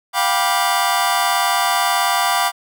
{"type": "chord", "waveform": "sawtooth", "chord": "G dominant seventh", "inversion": "third", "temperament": "just", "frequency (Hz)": [705.6, 784, 980, 1176], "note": ["F5", "G5", "B5", "D6"], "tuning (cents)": [18, 0, -14, 2], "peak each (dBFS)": -17, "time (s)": [0.13, 2.52], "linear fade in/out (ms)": 50, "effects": []}